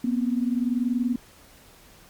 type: tone pair together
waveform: sine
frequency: 238.6 / 259.1 Hz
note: A#3 / C4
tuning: +41 / -17 cents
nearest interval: minor second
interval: 142 cents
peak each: -23 / -26 dBFS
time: 0.04-1.16 s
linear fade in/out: 5 ms
effects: pink hiss -52 dBFS RMS until 2.09 s + MP3 96 kbps